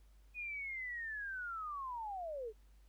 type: linear sweep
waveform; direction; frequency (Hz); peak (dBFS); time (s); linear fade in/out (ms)
sine; down; 2489 to 410; -40; 0.34-2.53; 50
effects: added 50 Hz sine -60 dBFS peak until 2.88 s + pink hiss -75 dBFS RMS until 2.88 s